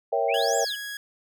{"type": "chord", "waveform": "sine", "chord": "A# diminished seventh", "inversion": "none", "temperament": "equal", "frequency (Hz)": [466.2, 554.4, 659.3, 784], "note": ["A#4", "C#5", "E5", "G5"], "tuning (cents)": [0, 0, 0, 0], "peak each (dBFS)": -27, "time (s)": [0.12, 0.65], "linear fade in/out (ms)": 10}
{"type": "exponential two-way sweep", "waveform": "sine", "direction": "up then down", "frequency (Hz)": [2093, 7902, 2844], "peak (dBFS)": -28, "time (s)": [0.28, 0.76], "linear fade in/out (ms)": 20, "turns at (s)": 0.57}
{"type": "tone", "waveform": "sawtooth", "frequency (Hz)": 1661.2, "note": "G#6", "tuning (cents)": 0, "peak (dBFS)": -29, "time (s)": [0.34, 0.97], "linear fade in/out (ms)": 2}
{"effects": []}